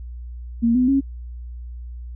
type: tone with pitch steps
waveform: sine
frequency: 232.3 / 251.9 / 273.1 Hz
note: A#3 / B3 / C#4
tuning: -6 / +34 / -26 cents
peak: -14 dBFS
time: 0.62-1.01 s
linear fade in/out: 20 ms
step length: 130 ms
effects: added 60 Hz sine -31 dBFS peak until 2.15 s